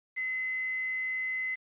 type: tone with quantisation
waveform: sine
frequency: 2038 Hz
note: C7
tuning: 46 cents flat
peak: -30 dBFS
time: 0.16-1.56 s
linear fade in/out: 20 ms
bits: 8
effects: resampled to 8000 Hz